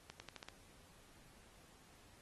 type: accelerating click train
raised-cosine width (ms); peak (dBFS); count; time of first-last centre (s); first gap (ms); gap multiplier
0.2; -30; 6; 0.1-0.486; 100; 0.87
effects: pink hiss -65 dBFS RMS until 2.21 s + AAC 32 kbps